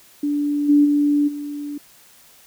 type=tone with level steps; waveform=sine; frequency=291.1 Hz; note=D4; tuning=15 cents flat; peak=-18 / -10 / -14 / -26 dBFS; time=0.23-1.78 s; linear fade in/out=5 ms; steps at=0.68 / 0.84 / 1.27 s; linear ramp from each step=20 ms; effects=white hiss -50 dBFS RMS until 2.46 s